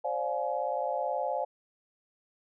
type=chord; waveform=sine; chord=D half-diminished seventh; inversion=third; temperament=just; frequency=528.6 / 587.3 / 704.8 / 845.8 Hz; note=C5 / D5 / F5 / Ab5; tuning=+18 / 0 / +16 / +31 cents; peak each=-34 dBFS; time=0.04-1.45 s; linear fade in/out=10 ms; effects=none